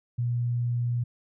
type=tone; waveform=sine; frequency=120.4 Hz; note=B2; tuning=44 cents flat; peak=-24 dBFS; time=0.18-1.04 s; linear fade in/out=10 ms; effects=none